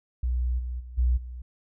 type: tone with level steps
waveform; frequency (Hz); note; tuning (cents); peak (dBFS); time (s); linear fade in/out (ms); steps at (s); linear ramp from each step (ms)
sine; 61.5; B1; -7; -23 / -29 / -38 / -19 / -35; 0.23-1.42; 5; 0.58 / 0.79 / 0.97 / 1.16; 20
effects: none